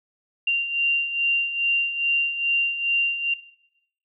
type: beating tone pair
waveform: sine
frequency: 2773 / 2775.4 Hz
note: F7 / F7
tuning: -13 / -11 cents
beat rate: 2.4 Hz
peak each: -27 / -21 dBFS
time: 0.47-3.34 s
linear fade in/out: 5 ms
effects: noise-tail reverb RT60 0.8 s tail -17 dB re dry